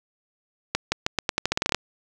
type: accelerating click train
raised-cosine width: 0.2 ms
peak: -4 dBFS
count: 14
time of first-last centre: 0.75-1.746 s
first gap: 170 ms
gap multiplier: 0.85
effects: none